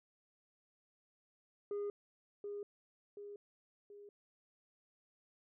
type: tone with echo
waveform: sine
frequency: 408.6 Hz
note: G#4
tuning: 28 cents flat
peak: -34 dBFS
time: 1.71-1.9 s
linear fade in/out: 2 ms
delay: 730 ms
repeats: 3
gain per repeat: -6 dB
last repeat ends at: 4.09 s
effects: tanh soft clip ceiling -36 dBFS